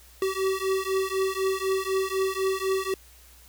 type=beating tone pair; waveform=square; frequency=380.8 / 384.8 Hz; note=F#4 / G4; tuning=+50 / -32 cents; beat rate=4 Hz; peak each=-28 dBFS; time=0.22-2.94 s; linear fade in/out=2 ms; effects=added 60 Hz sine -53 dBFS peak until 3.48 s + white hiss -54 dBFS RMS until 3.48 s